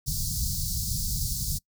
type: band-stop noise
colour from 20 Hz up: pink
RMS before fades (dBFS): -29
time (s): 0.06-1.59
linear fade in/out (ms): 20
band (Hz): 180 to 4400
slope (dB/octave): 48
effects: noise-tail reverb RT60 0.1 s tail -24 dB re dry